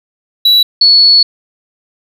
triangle / sine tone pair in turn, 3927 / 4405 Hz, B7 / C#8, -11 / -12 cents, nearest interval major second, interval 199 cents, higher second, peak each -3 dBFS, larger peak neither, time 0.45-0.63 / 0.81-1.23 s, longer second, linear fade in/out 5 ms, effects none

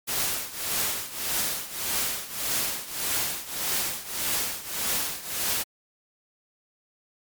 white noise with tremolo, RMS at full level -25 dBFS, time 0.07-5.64 s, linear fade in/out 20 ms, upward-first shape triangle, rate 1.7 Hz, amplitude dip 85%, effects MP3 96 kbps

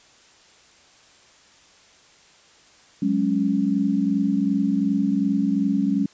sine chord, F# suspended second, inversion none, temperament equal, 185 / 207.7 / 277.2 Hz, F#3 / G#3 / C#4, 0 / 0 / 0 cents, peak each -25 / -22 / -22 dBFS, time 3.02-6.06 s, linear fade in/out 5 ms, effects white hiss -53 dBFS RMS until 6.13 s + resampled to 16000 Hz

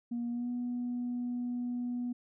sine tone with pitch glide, 237.9 to 244.2 Hz, A#3 to B3, +35 to -19 cents, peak -31 dBFS, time 0.11-2.13 s, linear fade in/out 10 ms, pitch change +46 cents, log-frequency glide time 0.3-0.49 s, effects tanh soft clip ceiling -29 dBFS

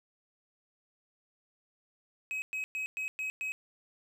triangle tone bursts, 2545 Hz, D#7, 39 cents sharp, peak -31 dBFS, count 6, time 2.31-3.52 s, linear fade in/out 0 ms, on 110 ms, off 110 ms, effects none

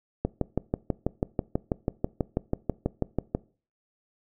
click train, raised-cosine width 2 ms, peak -11 dBFS, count 20, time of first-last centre 0.25-3.35 s, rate 6.13 Hz, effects noise-tail reverb RT60 0.4 s tail -22 dB re dry

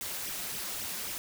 white noise with flanger, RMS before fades -37 dBFS, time 0.01-1.18 s, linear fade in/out 0 ms, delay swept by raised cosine 0.34 to 5.64 ms, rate 3.7 Hz, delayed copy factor +0.7, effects none

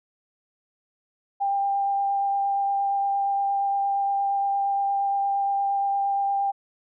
sine tone with vibrato, 795 Hz, G5, 24 cents sharp, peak -21 dBFS, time 1.4-6.52 s, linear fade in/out 20 ms, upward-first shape sine, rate 8.6 Hz, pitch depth 9 cents each way, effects none

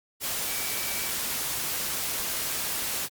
sine tone in noise, 2300 Hz, D7, 37 cents flat, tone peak -39 dBFS, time 0.45-1.14 s, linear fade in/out 50 ms, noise white, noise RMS -30 dBFS, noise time 0.2-3.09 s, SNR -12 dB, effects Opus 48 kbps

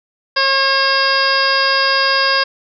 harmonic tone with a mistuned harmonic, 541 Hz, C#5, 42 cents flat, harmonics 1 / 2 / 3 / 4 / 5 / 6 / 7 / 8 / 9 / 10, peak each -21 / -18 / -17 / -27 / -24 / -26 / -27 / -29 / -17 / -29 dBFS, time 0.36-2.44 s, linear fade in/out 10 ms, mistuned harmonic 10, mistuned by -29 cents, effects none

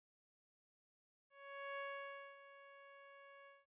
15% pulse tone with ADSR envelope, 557 Hz, C#5, 8 cents sharp, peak -37 dBFS, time 1.3-3.66 s, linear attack 480 ms, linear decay 580 ms, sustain -15 dB, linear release 190 ms, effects resampled to 8000 Hz

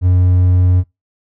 triangle tone, 90.6 Hz, F#2, 36 cents flat, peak -6 dBFS, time 0.01-0.84 s, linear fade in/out 50 ms, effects noise-tail reverb RT60 0.2 s tail -22 dB re dry

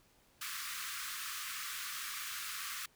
pink high-pass noise, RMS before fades -42 dBFS, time 0.41-2.86 s, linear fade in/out 5 ms, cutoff 1100 Hz, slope 96 dB/octave, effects pink hiss -68 dBFS RMS until 2.95 s

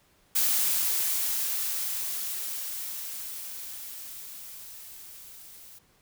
blue noise with level ramp, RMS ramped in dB -24 to -49 dBFS, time 0.35-5.79 s, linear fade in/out 10 ms, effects pink hiss -64 dBFS RMS until 6.01 s

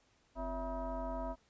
sine tone with frequency modulation, 351.9 Hz, F4, 13 cents sharp, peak -36 dBFS, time 0.35-1.36 s, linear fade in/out 50 ms, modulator 306 Hz, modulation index 2.2, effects pink hiss -71 dBFS RMS until 1.49 s + resampled to 16000 Hz

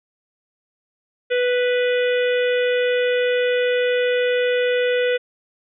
harmonic tone, 493.9 Hz, B4, in tune, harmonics 1 / 3 / 4 / 5 / 6 / 7, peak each -17 / -27 / -29 / -31 / -33 / -34 dBFS, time 1.3-5.18 s, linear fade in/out 20 ms, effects none

